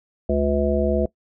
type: harmonic tone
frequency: 71.4 Hz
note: D2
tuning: 48 cents flat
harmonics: 1 / 3 / 5 / 7 / 9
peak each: -24 / -24 / -24 / -24 / -24 dBFS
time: 0.29-1.06 s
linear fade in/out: 5 ms
effects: noise-tail reverb RT60 0.1 s tail -20 dB re dry